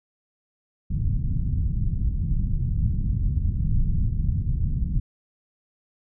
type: low-pass noise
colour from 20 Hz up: pink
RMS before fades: -23 dBFS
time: 0.9-5 s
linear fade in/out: 10 ms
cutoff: 160 Hz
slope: 24 dB/octave
effects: none